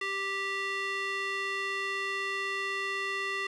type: tone with band-pass filter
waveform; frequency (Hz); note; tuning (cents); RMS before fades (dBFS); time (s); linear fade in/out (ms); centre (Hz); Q
square; 392; G4; 0; -33; 0.01-3.47; 5; 2200; 1.9
effects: resampled to 24000 Hz + 9-bit